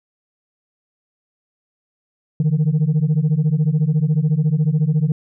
sine beating tone pair, 146.83 / 160.83 Hz, D3 / E3, 0 / -42 cents, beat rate 14 Hz, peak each -15 dBFS, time 2.4-5.12 s, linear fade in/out 2 ms, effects tanh soft clip ceiling -11 dBFS

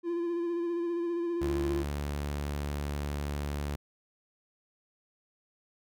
triangle tone with vibrato, 342.6 Hz, F4, 33 cents flat, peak -27 dBFS, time 0.03-1.85 s, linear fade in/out 50 ms, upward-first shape sine, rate 15 Hz, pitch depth 28 cents each way
sawtooth tone, 72.4 Hz, D2, 24 cents flat, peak -28 dBFS, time 1.41-3.76 s, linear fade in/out 10 ms
effects none

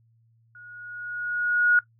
sine tone with level ramp, 1448 Hz, F#6, 38 cents flat, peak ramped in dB -44 to -14 dBFS, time 0.55-1.79 s, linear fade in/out 2 ms, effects noise-tail reverb RT60 0.1 s tail -18 dB re dry + added 114 Hz sine -59 dBFS peak until 1.99 s

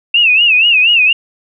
sine tone with vibrato, 2674 Hz, E7, 24 cents sharp, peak -6 dBFS, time 0.14-1.13 s, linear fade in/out 5 ms, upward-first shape sine, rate 4.2 Hz, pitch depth 140 cents each way, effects none

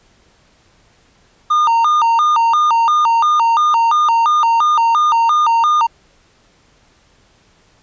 triangle tone with vibrato, 1058 Hz, C6, 19 cents sharp, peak -8 dBFS, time 1.5-5.87 s, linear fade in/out 10 ms, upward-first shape square, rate 2.9 Hz, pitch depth 240 cents each way, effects pink hiss -53 dBFS RMS until 7.82 s + resampled to 16000 Hz

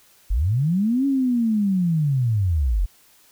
sine linear two-way sweep, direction up then down, 39.47 to 279.9 to 39.47 Hz, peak -17 dBFS, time 0.3-2.86 s, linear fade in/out 10 ms, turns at 1.06 s, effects white hiss -55 dBFS RMS until 3.31 s

